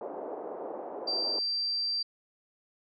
pink band-pass noise, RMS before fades -39 dBFS, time 0.01-1.39 s, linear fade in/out 2 ms, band 370 to 790 Hz, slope 24 dB/octave
sine tone, 4699 Hz, D8, in tune, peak -28 dBFS, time 1.07-2.03 s, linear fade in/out 10 ms
effects none

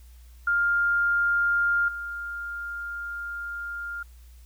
sine tone with level steps, 1403 Hz, F6, 8 cents sharp, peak -20 / -31 dBFS, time 0.47-4.03 s, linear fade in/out 5 ms, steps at 1.88 s, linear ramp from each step 5 ms, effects added 60 Hz sine -46 dBFS peak until 4.45 s + white hiss -61 dBFS RMS until 4.45 s

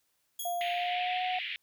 5% pulse tone with exponential decay, 3322 Hz, G#7, in tune, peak -25 dBFS, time 0.39-0.95 s, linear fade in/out 5 ms, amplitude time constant 120 ms
sine tone with pitch glide, 698.5 to 733.7 Hz, F5 to F#5, 0 to -15 cents, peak -30 dBFS, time 0.45-1.39 s, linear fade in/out 5 ms, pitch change +85 cents, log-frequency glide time 0.65-1.22 s
pink band-pass noise, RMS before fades -37 dBFS, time 0.61-1.56 s, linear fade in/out 0 ms, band 2000 to 3400 Hz, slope 48 dB/octave
effects white hiss -75 dBFS RMS until 1.62 s

